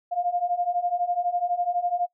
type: beating tone pair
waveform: sine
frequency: 698.5 / 710.5 Hz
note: F5 / F5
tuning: 0 / +30 cents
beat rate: 12 Hz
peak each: -27 / -25 dBFS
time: 0.11-2.07 s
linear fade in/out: 20 ms
effects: noise-tail reverb RT60 0.1 s tail -22 dB re dry